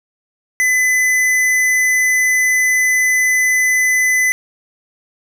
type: tone with hard clipping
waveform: triangle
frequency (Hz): 2012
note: B6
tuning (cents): +32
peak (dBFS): -13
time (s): 0.6-4.32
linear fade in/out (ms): 0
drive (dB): 17
effects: none